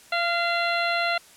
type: harmonic tone with a mistuned harmonic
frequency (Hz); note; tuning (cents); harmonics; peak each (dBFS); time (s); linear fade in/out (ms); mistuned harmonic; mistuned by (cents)
685; F5; -34; 1 / 2 / 3 / 4 / 5 / 6; -26 / -27 / -29 / -31 / -36 / -32; 0.12-1.18; 5; 2; +28
effects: white hiss -51 dBFS RMS until 1.36 s + low-pass 11000 Hz 12 dB/octave